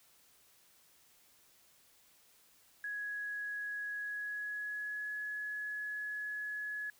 sine tone with pitch glide, 1670 to 1693.3 Hz, G#6 to G#6, +9 to +33 cents, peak -37 dBFS, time 2.84-6.9 s, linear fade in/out 2 ms, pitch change +24 cents, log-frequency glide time 3.97-5.14 s, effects white hiss -66 dBFS RMS until 6.99 s

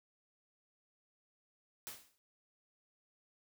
white noise with exponential decay, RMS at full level -43 dBFS, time 1.87-2.18 s, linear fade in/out 0 ms, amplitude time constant 67 ms, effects none

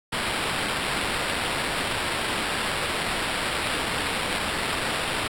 blue noise with sample-and-hold, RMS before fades -27 dBFS, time 0.12-5.28 s, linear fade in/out 10 ms, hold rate 6300 Hz, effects low-pass 12000 Hz 12 dB/octave

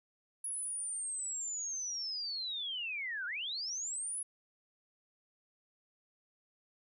sine linear two-way sweep, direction down then up, 10540 to 1399 to 10540 Hz, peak -36 dBFS, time 0.44-4.23 s, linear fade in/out 5 ms, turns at 3.26 s, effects none

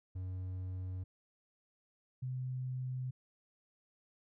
triangle / sine tone pair in turn, 92.5 / 128.12 Hz, F#2 / C3, 0 / -36 cents, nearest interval tritone, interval 564 cents, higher second, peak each -36 / -36 dBFS, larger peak neither, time 0.15-1.04 / 2.22-3.11 s, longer neither, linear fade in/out 10 ms, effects none

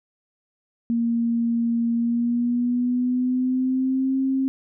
sine tone with pitch glide, 233.1 to 266.2 Hz, A#3 to C4, 0 to +30 cents, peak -19 dBFS, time 0.9-4.48 s, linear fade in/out 0 ms, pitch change +230 cents, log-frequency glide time 1.94-4.17 s, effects none

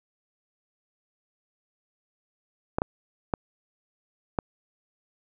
clicks, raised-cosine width 1 ms, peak -10 dBFS, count 4, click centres 2.785 / 2.819 / 3.338 / 4.388 s, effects none

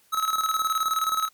square tone with tremolo, 1290 Hz, E6, 38 cents flat, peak -21 dBFS, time 0.12-1.29 s, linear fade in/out 20 ms, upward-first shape square, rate 19 Hz, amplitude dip 60%, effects white hiss -61 dBFS RMS until 1.33 s + MP3 96 kbps

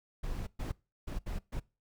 brown noise bursts at uneven times, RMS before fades -36 dBFS, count 5, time 0.23-0.47 / 0.59-0.72 / 1.07-1.19 / 1.26-1.39 / 1.52-1.6 s, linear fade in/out 10 ms, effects noise-tail reverb RT60 0.3 s tail -23 dB re dry

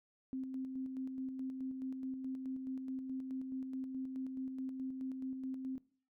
sine tone with tremolo, 262.1 Hz, C4, 3 cents sharp, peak -37 dBFS, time 0.33-5.78 s, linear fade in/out 0 ms, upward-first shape square, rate 4.7 Hz, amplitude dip 35%, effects noise-tail reverb RT60 0.5 s tail -22 dB re dry

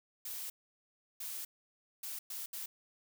blue noise bursts at uneven times, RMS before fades -42 dBFS, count 5, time 0.25-0.5 / 1.2-1.45 / 2.03-2.19 / 2.3-2.46 / 2.53-2.66 s, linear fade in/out 5 ms, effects none

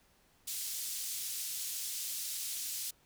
white band-pass noise, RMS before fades -39 dBFS, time 0.47-2.91 s, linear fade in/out 10 ms, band 4100 to 13000 Hz, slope 12 dB/octave, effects pink hiss -68 dBFS RMS until 3.05 s

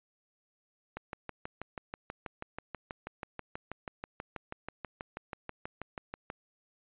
click train, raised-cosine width 0.5 ms, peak -23 dBFS, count 34, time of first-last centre 0.97-6.301 s, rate 6.19 Hz, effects resampled to 8000 Hz

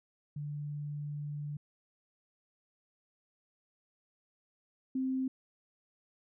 sine tone pair in turn, 146.83 / 261.6 Hz, D3 / C4, 0 / 0 cents, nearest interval minor seventh, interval 1000 cents, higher second, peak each -36 / -30 dBFS, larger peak second, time 0.36-1.57 / 4.95-5.28 s, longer first, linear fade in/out 5 ms, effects none

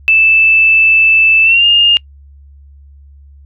sine tone with pitch glide, 2637 to 2826 Hz, E7 to F7, 0 to +20 cents, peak -5 dBFS, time 0.08-1.97 s, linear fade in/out 0 ms, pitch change +120 cents, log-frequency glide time 1.44-1.65 s, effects noise-tail reverb RT60 0.1 s tail -26 dB re dry + added 70 Hz sine -36 dBFS peak until 3.45 s

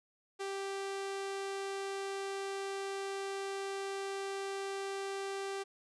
sawtooth tone, 392 Hz, G4, in tune, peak -33 dBFS, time 0.39-5.64 s, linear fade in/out 20 ms, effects resampled to 22050 Hz + 11-bit

